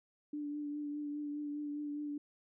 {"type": "tone with vibrato", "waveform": "sine", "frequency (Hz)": 293.7, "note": "D4", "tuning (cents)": 0, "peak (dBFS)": -37, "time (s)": [0.33, 2.18], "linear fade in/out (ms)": 5, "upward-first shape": "triangle", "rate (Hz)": 4.9, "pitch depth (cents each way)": 25, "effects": []}